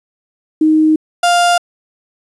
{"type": "tone pair in turn", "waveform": ["sine", "35% pulse"], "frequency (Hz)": [311.9, 700.2], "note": ["D#4", "F5"], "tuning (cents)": [4, 4], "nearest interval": "octave + major second", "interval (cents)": 1400, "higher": "second", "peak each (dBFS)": -7, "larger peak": "neither", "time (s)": [[0.61, 0.96], [1.23, 1.58]], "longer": "neither", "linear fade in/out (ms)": 5, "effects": ["resampled to 24000 Hz", "8-bit"]}